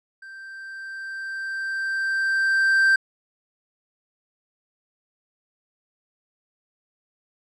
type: tone with level ramp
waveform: triangle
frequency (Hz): 1568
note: G6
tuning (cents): 0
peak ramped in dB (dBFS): -37 to -12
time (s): 0.22-2.96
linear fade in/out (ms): 5
effects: resampled to 24000 Hz